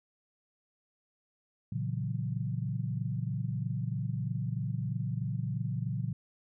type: chord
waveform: sine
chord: F# dominant seventh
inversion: first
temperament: just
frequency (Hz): 115.62 / 138.75 / 166.5 / 185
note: A#2 / C#3 / E3 / F#3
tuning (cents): -14 / +2 / +18 / 0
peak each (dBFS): -34 / -35 / -39 / -40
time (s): 1.72-6.13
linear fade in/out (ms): 5
effects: none